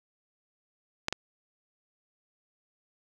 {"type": "clicks", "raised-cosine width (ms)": 0.2, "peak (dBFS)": [-10, -12], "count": 2, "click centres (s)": [1.084, 1.126], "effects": []}